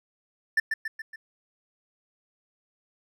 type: tone with echo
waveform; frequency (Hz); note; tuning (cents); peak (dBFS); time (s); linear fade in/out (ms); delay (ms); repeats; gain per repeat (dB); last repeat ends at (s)
triangle; 1775; A6; +15; -17; 0.57-0.6; 5; 140; 4; -5; 1.16
effects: none